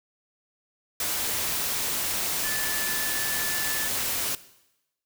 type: tone in noise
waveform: sine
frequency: 1745 Hz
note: A6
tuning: 15 cents flat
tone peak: -32 dBFS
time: 2.44-3.88 s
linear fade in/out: 2 ms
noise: white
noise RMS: -28 dBFS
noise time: 1-4.35 s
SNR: -7 dB
effects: noise-tail reverb RT60 0.9 s tail -17 dB re dry